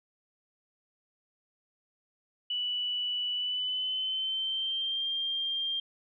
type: tone with pitch glide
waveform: sine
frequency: 2960 to 3191 Hz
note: F#7 to G7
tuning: 0 to +30 cents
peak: -29 dBFS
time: 2.5-5.8 s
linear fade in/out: 5 ms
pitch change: +130 cents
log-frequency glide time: 3.33-5.06 s
effects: none